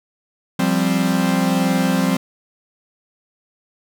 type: chord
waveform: 45% pulse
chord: F suspended second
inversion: none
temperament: equal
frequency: 174.61 / 196 / 261.6 Hz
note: F3 / G3 / C4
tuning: 0 / 0 / 0 cents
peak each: -20 dBFS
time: 0.59-2.17 s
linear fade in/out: 5 ms
effects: none